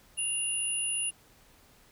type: tone pair together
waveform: sine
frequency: 2794 / 9957 Hz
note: F7 / D#9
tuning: 0 / 0 cents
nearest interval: octave + minor seventh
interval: 2200 cents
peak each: -33 / -30 dBFS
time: 0.17-1.11 s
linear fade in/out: 20 ms
effects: pink hiss -60 dBFS RMS until 1.91 s